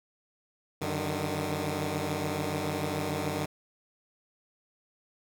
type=tone cluster; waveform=10% pulse; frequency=94.9 / 148 / 154.9 Hz; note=F#2 / D3 / D#3; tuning=+44 / +14 / -7 cents; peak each=-26 dBFS; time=0.81-3.46 s; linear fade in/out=10 ms; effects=none